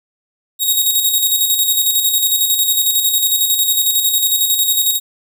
10% pulse tone with tremolo, 3775 Hz, A#7, 21 cents sharp, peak -3 dBFS, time 0.59-5 s, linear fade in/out 50 ms, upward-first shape square, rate 11 Hz, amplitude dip 45%, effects none

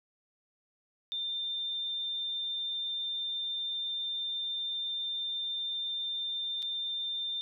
sine tone with dropouts, 3593 Hz, A7, 36 cents sharp, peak -32 dBFS, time 1.12-7.41 s, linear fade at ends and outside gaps 0 ms, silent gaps 6.622-6.627 s, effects none

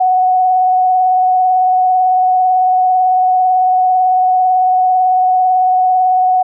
sine tone with vibrato, 740 Hz, F#5, in tune, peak -8 dBFS, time 0-6.43 s, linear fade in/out 10 ms, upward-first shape triangle, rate 18 Hz, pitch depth 21 cents each way, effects none

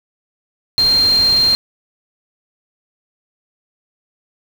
sine tone in noise, 4186 Hz, C8, in tune, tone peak -10 dBFS, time 0.78-1.55 s, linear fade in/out 0 ms, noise pink, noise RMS -27 dBFS, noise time 0.78-1.55 s, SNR +14 dB, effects none

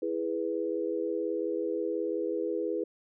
sine chord, E major, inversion none, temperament equal, 329.6 / 415.3 / 493.9 Hz, E4 / G#4 / B4, 0 / 0 / 0 cents, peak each -33 dBFS, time 0.02-2.84 s, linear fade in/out 5 ms, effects none

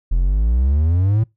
triangle exponential sweep, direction up, 40.17 to 114 Hz, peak -11 dBFS, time 0.11-1.24 s, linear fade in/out 10 ms, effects noise-tail reverb RT60 0.2 s tail -25 dB re dry

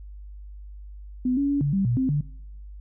sine tone with pitch steps, 252.3 / 281.2 / 283.6 / 143 / 194.8 / 120.5 / 261.4 / 146.1 Hz, B3 / C#4 / C#4 / D3 / G3 / B2 / C4 / D3, +37 / +25 / +40 / -46 / -11 / -42 / -1 / -9 cents, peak -20 dBFS, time 1.25-2.21 s, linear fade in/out 5 ms, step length 120 ms, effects noise-tail reverb RT60 0.8 s tail -23 dB re dry + added 50 Hz sine -38 dBFS peak until 2.8 s

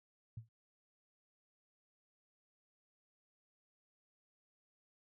sine tone with exponential decay, 113.4 Hz, A#2, 47 cents flat, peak -40 dBFS, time 0.37-0.49 s, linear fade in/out 5 ms, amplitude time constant 26 ms, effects none

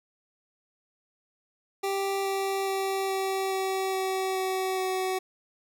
25% pulse tone with pitch steps, 392 / 389.5 / 387.1 / 384.6 / 382.2 / 379.7 / 377.3 / 374.9 Hz, G4 / G4 / G4 / G4 / G4 / F#4 / F#4 / F#4, 0 / -11 / -22 / -33 / -44 / +45 / +34 / +23 cents, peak -23 dBFS, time 1.83-5.19 s, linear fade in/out 10 ms, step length 420 ms, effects none

